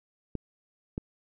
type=clicks; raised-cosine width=3 ms; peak=-19 dBFS; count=2; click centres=0.353 / 0.979 s; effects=none